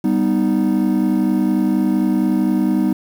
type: chord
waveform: triangle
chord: G augmented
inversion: none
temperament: equal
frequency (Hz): 196 / 246.9 / 311.1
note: G3 / B3 / D#4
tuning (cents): 0 / 0 / 0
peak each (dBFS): -16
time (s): 0.04-2.93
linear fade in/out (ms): 5
effects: tanh soft clip ceiling -4 dBFS + 7-bit